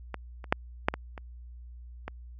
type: clicks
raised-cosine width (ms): 0.5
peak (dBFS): -19 / -28 / -6 / -7 / -17 / -25 / -20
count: 7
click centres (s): 0.143 / 0.442 / 0.525 / 0.885 / 0.94 / 1.178 / 2.08
effects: added 60 Hz sine -43 dBFS peak until 2.39 s

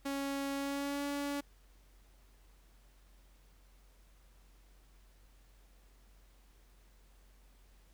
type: tone with pitch glide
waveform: sawtooth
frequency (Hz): 277.2 to 284.7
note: C#4 to C#4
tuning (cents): 0 to +46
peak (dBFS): -31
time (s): 0.05-1.41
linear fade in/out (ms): 10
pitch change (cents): +46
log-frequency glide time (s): 0.55-1.04
effects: added 46 Hz sine -60 dBFS peak until 7.93 s + pink hiss -69 dBFS RMS until 7.93 s

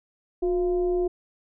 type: tone with frequency modulation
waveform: sine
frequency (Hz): 359.1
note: F4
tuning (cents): +48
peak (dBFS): -21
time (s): 0.42-1.08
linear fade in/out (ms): 10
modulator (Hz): 329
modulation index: 0.43
effects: none

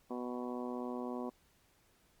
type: harmonic tone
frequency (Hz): 123.47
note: B2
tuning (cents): 0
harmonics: 2 / 3 / 4 / 5 / 6 / 7 / 8 / 9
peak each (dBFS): -40 / -44 / -46 / -49 / -49 / -55 / -49 / -53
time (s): 0.1-1.3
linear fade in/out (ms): 10
effects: pink hiss -70 dBFS RMS until 2.2 s + Opus 48 kbps

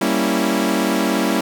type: chord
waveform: sawtooth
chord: G diminished seventh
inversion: none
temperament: equal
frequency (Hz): 196 / 233.1 / 277.2 / 329.6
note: G3 / Bb3 / Db4 / Fb4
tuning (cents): 0 / 0 / 0 / 0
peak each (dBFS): -18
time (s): 0.01-1.41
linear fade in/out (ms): 5
effects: none

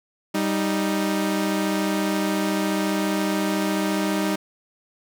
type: tone pair together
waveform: sawtooth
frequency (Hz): 195.98 / 311.1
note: G3 / D#4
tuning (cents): 0 / 0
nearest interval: minor sixth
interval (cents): 800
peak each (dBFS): -20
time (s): 0.34-4.36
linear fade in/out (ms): 10
effects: none

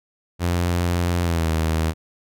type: tone with pitch glide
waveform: sawtooth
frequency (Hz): 87.31 to 80.06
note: F2 to D#2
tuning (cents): 0 to +50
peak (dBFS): -15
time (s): 0.39-1.94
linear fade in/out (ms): 50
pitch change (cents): -150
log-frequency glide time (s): 1.21-1.5
effects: none

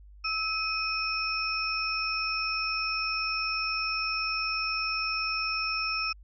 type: tone cluster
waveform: sine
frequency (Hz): 1304 / 2517 / 5340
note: E6 / D#7 / E8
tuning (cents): -19 / +19 / +22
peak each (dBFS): -33 / -31 / -32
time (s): 0.24-6.13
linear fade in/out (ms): 10
effects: added 50 Hz sine -48 dBFS peak until 6.23 s

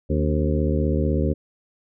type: harmonic tone with a mistuned harmonic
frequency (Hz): 75.9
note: D#2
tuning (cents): -42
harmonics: 1 / 2 / 3 / 4 / 5 / 6 / 7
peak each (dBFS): -22 / -25 / -27 / -28 / -29 / -30 / -30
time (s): 0.09-1.34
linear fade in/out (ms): 20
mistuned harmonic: 4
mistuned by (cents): -67
effects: none

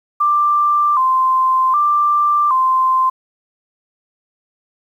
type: tone with vibrato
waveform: sine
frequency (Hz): 1108.7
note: C#6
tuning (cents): 0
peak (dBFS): -11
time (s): 0.2-3.1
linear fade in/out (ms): 10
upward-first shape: square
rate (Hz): 0.65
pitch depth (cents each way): 110
effects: 8-bit

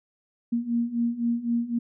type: beating tone pair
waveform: sine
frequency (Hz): 233.1 / 237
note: A#3 / A#3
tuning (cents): 0 / +29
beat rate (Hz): 3.9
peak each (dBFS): -28 / -25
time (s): 0.52-1.79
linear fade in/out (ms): 10
effects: none

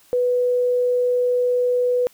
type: tone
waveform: sine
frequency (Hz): 493.9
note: B4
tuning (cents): 0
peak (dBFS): -16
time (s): 0.13-2.07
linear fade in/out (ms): 0
effects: white hiss -54 dBFS RMS until 2.13 s

